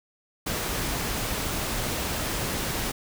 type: noise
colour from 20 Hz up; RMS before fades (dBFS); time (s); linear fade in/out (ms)
pink; -29; 0.46-2.92; 10
effects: none